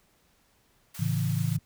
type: high-pass noise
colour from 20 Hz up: white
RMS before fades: -43 dBFS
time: 0.94-1.57 s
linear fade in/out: 10 ms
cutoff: 730 Hz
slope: 12 dB/octave
type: chord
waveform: sine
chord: A major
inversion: none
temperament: equal with one note detuned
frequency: 110.32 / 138.59 / 164.81 Hz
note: A2 / C#3 / E3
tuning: +5 / 0 / 0 cents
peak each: -29 dBFS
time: 0.99-1.59 s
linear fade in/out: 10 ms
effects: pink hiss -66 dBFS RMS until 1.65 s